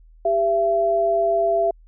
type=tone pair together; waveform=sine; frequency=396.6 / 672 Hz; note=G4 / E5; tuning=+20 / +33 cents; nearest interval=major sixth; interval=913 cents; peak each=-23 / -17 dBFS; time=0.25-1.71 s; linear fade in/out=5 ms; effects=added 40 Hz sine -46 dBFS peak until 1.87 s